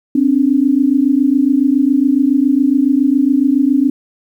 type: tone pair together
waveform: sine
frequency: 261.6 / 288.8 Hz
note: C4 / D4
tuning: 0 / -29 cents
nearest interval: major second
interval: 171 cents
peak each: -12 dBFS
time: 0.15-3.9 s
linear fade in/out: 5 ms
effects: 8-bit